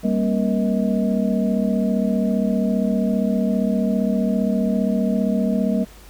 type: tone cluster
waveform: sine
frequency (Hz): 197.7 / 232.8 / 270.4 / 473.2 / 634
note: G3 / A#3 / C#4 / A#4 / D#5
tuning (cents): +15 / -2 / -43 / +26 / +32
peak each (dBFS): -20 / -21 / -29 / -29 / -27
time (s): 0.03-5.85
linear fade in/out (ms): 20
effects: added 50 Hz sine -44 dBFS peak until 6.09 s + pink hiss -47 dBFS RMS until 6.09 s